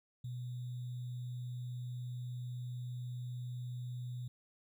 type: tone with sample-and-hold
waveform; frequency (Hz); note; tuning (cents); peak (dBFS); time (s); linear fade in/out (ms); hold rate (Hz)
sine; 123.47; B2; 0; -39; 0.24-4.28; 5; 3675
effects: none